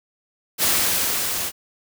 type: noise with level ramp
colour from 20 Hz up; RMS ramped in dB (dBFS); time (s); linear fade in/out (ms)
white; -18 to -26; 0.58-1.52; 50
effects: none

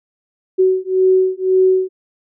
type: beating tone pair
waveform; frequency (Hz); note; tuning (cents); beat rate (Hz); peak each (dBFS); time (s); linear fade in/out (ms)
sine; 373.7 / 375.6; F#4 / F#4; +17 / +26; 1.9; -14; 0.58-1.89; 20
effects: none

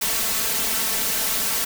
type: noise with comb filter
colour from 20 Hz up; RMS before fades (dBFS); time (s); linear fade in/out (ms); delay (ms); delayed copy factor
white; -23; 0.01-1.65; 10; 4.5; +0.75
effects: none

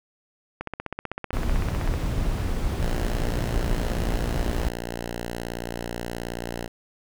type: click train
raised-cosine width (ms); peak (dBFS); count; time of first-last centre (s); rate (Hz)
0.5; -16; 22; 0.61-1.939; 15.8
type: noise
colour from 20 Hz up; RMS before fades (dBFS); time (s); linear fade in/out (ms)
brown; -25; 1.33-4.68; 0
type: tone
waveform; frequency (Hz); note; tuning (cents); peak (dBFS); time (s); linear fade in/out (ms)
5% pulse; 58.7; A#1; +13; -19; 2.81-6.68; 10
effects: none

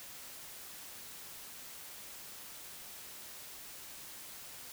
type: silence
effects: white hiss -49 dBFS RMS until 4.72 s

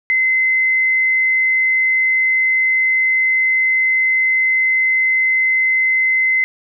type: tone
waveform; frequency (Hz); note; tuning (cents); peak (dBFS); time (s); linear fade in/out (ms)
sine; 2055; C7; -32; -12; 0.1-6.44; 0
effects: none

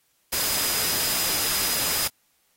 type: tone in noise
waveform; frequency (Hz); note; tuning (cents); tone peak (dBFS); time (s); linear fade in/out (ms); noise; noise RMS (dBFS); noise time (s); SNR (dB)
sine; 4978; D#8; 0; -31; 0.32-2.08; 10; white; -25; 0.32-2.08; -9
effects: white hiss -67 dBFS RMS until 2.56 s + AAC 48 kbps

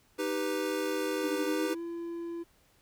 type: chord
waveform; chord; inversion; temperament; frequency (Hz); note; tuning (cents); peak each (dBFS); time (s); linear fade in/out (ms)
square; Eb augmented; none; equal; 311.1 / 392 / 493.9; Eb4 / G4 / B4; 0 / 0 / 0; -35; 0.18-1.75; 20
type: tone with pitch glide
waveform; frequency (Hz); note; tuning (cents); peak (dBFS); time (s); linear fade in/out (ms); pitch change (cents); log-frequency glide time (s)
triangle; 298.3 to 338.7; D4 to E4; +27 to +47; -33; 1.22-2.44; 20; +220; 1.45-1.81
effects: pink hiss -66 dBFS RMS until 2.81 s

